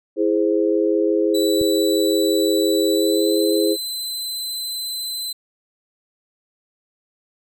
sine chord, E augmented, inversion none, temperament equal with one note detuned, 329.6 / 415.3 / 521.4 Hz, E4 / G#4 / B#4, 0 / 0 / -6 cents, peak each -19 / -19 / -22 dBFS, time 0.16-3.77 s, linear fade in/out 50 ms
sawtooth tone with pitch glide, 3951 to 4043 Hz, B7 to B7, 0 to +40 cents, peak -22 dBFS, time 1.34-5.33 s, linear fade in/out 10 ms, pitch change +40 cents, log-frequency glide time 2.92-3.41 s
click, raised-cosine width 5 ms, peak -19 dBFS, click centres 1.614 s
effects none

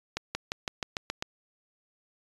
accelerating click train, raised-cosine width 0.2 ms, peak -13 dBFS, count 8, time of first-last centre 0.17-1.225 s, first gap 180 ms, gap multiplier 0.94, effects resampled to 24000 Hz

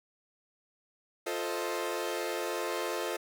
sawtooth chord, F dominant seventh, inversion none, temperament equal with one note detuned, 349.2 / 440 / 523.3 / 628.8 Hz, F4 / A4 / C5 / Eb5, 0 / 0 / 0 / +18 cents, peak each -33 / -33 / -34 / -35 dBFS, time 1.26-3.17 s, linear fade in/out 10 ms, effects none

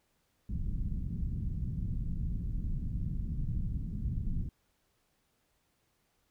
pink low-pass noise, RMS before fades -34 dBFS, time 0.49-4.49 s, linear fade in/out 2 ms, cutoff 190 Hz, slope 24 dB/octave, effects pink hiss -75 dBFS RMS until 6.3 s

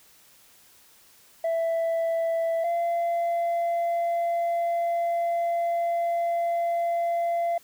sine tone pair in turn, 662 / 683.8 Hz, E5 / F5, +7 / -37 cents, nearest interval minor second, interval 56 cents, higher second, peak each -20 dBFS, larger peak neither, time 1.44-2.64 / 2.64-7.58 s, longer second, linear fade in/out 5 ms, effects tanh soft clip ceiling -22 dBFS + white hiss -56 dBFS RMS until 7.63 s

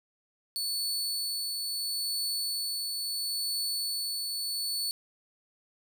sawtooth tone with tremolo, 4448 Hz, C#8, 5 cents sharp, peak -26 dBFS, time 0.56-4.91 s, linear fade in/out 0 ms, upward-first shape triangle, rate 0.74 Hz, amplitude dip 30%, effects none

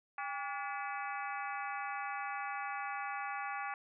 harmonic tone with a mistuned harmonic, 286.4 Hz, D4, 43 cents flat, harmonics 3 / 4 / 5 / 6 / 7 / 8 / 9, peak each -41 / -43 / -45 / -47 / -48 / -49 / -50 dBFS, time 0.18-3.74 s, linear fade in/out 2 ms, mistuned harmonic 3, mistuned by -110 cents, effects none

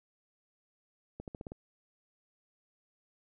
accelerating click train, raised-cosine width 2 ms, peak -28 dBFS, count 6, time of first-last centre 1.2-1.519 s, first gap 78 ms, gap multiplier 0.9, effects none

